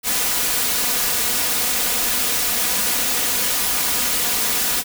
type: noise with comb filter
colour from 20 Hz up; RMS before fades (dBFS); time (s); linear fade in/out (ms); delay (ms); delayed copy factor
white; -20; 0.03-4.84; 50; 4.1; +0.55
effects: none